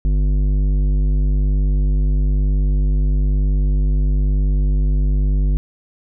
sine tone with tanh clipping, 49.47 Hz, G1, 17 cents sharp, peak -15 dBFS, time 0.05-5.57 s, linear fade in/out 0 ms, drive 12 dB, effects none

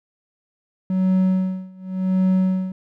triangle tone with tremolo, 187 Hz, F#3, 19 cents sharp, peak -12 dBFS, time 0.9-2.72 s, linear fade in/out 2 ms, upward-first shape sine, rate 0.89 Hz, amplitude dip 95%, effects none

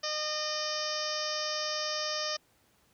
harmonic tone, 610 Hz, D#5, 34 cents flat, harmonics 1 / 2 / 3 / 4 / 5 / 6 / 7 / 8 / 9 / 10, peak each -37 / -39 / -41 / -46 / -42 / -44 / -46 / -38 / -37 / -43 dBFS, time 0.03-2.37 s, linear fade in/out 10 ms, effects pink hiss -67 dBFS RMS until 2.93 s + high-pass 60 Hz 12 dB/octave

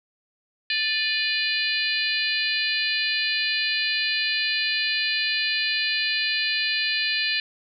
harmonic tone with a mistuned harmonic, 587.3 Hz, D5, in tune, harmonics 3 / 4 / 5 / 6 / 7 / 8, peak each -28 / -27 / -30 / -33 / -27 / -33 dBFS, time 0.7-7.4 s, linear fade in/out 2 ms, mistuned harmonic 4, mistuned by +75 cents, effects none

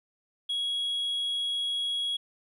sine tone, 3322 Hz, G#7, in tune, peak -25 dBFS, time 0.49-2.17 s, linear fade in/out 10 ms, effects tanh soft clip ceiling -26 dBFS + 11-bit

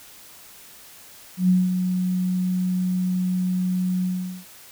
sine tone with ADSR envelope, 183 Hz, F#3, 19 cents flat, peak -13 dBFS, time 1.37-4.45 s, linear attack 120 ms, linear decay 200 ms, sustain -7 dB, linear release 420 ms, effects white hiss -46 dBFS RMS until 4.71 s

